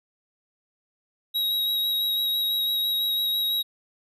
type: tone with vibrato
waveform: square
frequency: 3827 Hz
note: A#7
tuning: 45 cents sharp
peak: -23 dBFS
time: 1.34-3.63 s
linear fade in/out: 20 ms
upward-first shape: sine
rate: 6 Hz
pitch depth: 14 cents each way
effects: none